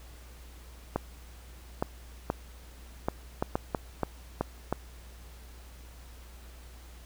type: clicks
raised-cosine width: 1 ms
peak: -13 dBFS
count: 10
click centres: 0.96 / 1.825 / 2.301 / 3.085 / 3.425 / 3.555 / 3.748 / 4.033 / 4.41 / 4.726 s
effects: added 60 Hz sine -47 dBFS peak until 7.05 s + pink hiss -55 dBFS RMS until 7.05 s